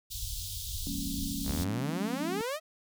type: band-stop noise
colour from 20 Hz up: pink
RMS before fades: -37 dBFS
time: 0.1-1.65 s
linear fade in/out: 20 ms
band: 110 to 3300 Hz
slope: 48 dB/octave
type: chord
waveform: sine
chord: Bb minor seventh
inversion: second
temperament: equal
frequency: 174.61 / 207.7 / 233.1 / 277.2 Hz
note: F3 / Ab3 / Bb3 / Db4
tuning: 0 / 0 / 0 / 0 cents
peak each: -40 / -41 / -42 / -37 dBFS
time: 0.87-2.41 s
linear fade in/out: 0 ms
type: exponential sweep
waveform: sawtooth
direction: up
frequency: 61 to 654 Hz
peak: -28 dBFS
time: 1.44-2.6 s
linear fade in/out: 50 ms
effects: none